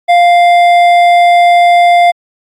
sine tone with hard clipping, 698.5 Hz, F5, in tune, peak -5 dBFS, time 0.08-2.12 s, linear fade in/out 20 ms, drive 9 dB, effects AAC 64 kbps

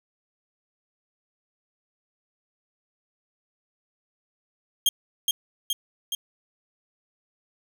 sawtooth tone with echo, 3220 Hz, G7, 46 cents sharp, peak -14 dBFS, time 4.86-4.89 s, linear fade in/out 2 ms, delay 420 ms, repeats 3, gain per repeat -3 dB, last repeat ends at 6.15 s, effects none

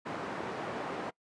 white band-pass noise, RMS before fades -38 dBFS, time 0.05-1.11 s, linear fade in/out 20 ms, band 160 to 1000 Hz, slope 12 dB/octave, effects noise-tail reverb RT60 0.1 s tail -23 dB re dry + resampled to 22050 Hz

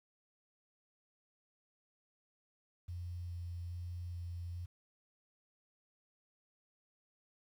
sine tone with vibrato, 87.31 Hz, F2, in tune, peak -40 dBFS, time 2.88-4.66 s, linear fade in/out 10 ms, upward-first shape square, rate 1.2 Hz, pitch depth 9 cents each way, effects 11-bit

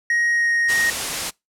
triangle tone with pitch glide, 1882 to 1869 Hz, A#6 to A#6, +16 to +4 cents, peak -15 dBFS, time 0.1-0.9 s, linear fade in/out 2 ms, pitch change -12 cents, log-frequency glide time 0.31-0.5 s
white noise, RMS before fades -24 dBFS, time 0.68-1.31 s, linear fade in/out 20 ms
effects noise-tail reverb RT60 0.2 s tail -25 dB re dry + low-pass 10000 Hz 12 dB/octave

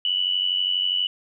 sine tone with amplitude modulation, 2960 Hz, F#7, in tune, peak -17 dBFS, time 0.05-1.07 s, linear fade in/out 2 ms, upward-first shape sine, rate 92.3 Hz, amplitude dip 70%, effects none

